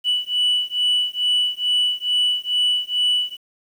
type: beating tone pair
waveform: sine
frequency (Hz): 2960 / 2962.3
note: F#7 / F#7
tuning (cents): 0 / +1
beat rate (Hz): 2.3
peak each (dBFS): -19 / -19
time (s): 0.04-3.37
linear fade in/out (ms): 50
effects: tanh soft clip ceiling -13 dBFS + 8-bit